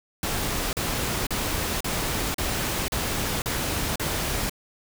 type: noise bursts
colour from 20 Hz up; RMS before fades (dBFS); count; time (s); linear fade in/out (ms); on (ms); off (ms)
pink; -27; 8; 0.23-4.496; 2; 500; 38
effects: none